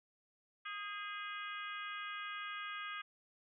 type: harmonic tone with a mistuned harmonic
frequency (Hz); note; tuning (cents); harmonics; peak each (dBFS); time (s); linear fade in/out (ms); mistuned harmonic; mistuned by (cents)
414; G#4; -5; 3 / 4 / 5 / 6 / 7 / 8; -45 / -47 / -49 / -51 / -52 / -53; 0.65-3.02; 10; 4; -42
effects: none